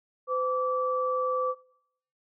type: tone pair together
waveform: sine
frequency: 510 / 1158.9 Hz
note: C5 / D6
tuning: -44 / -23 cents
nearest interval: octave + major second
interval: 1421 cents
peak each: -28 dBFS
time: 0.27-1.55 s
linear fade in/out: 50 ms
effects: noise-tail reverb RT60 0.7 s tail -21 dB re dry